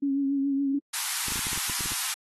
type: tone with vibrato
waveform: sine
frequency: 276.8 Hz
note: C#4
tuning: 2 cents flat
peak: -23 dBFS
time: 0.02-0.79 s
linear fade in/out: 10 ms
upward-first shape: triangle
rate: 7.1 Hz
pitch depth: 40 cents each way
type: high-pass noise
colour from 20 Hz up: white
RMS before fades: -29 dBFS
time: 0.93-2.14 s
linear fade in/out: 10 ms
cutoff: 820 Hz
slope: 48 dB/octave
type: clicks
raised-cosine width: 3 ms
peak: -27 dBFS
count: 11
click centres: 1.283 / 1.321 / 1.358 / 1.392 / 1.469 / 1.531 / 1.576 / 1.698 / 1.808 / 1.859 / 1.919 s
effects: AAC 32 kbps